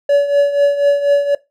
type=tone with tremolo; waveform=triangle; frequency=570 Hz; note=C#5; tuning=48 cents sharp; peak=-5 dBFS; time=0.09-1.35 s; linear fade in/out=5 ms; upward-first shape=triangle; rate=4.1 Hz; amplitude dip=75%; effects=noise-tail reverb RT60 0.2 s tail -19 dB re dry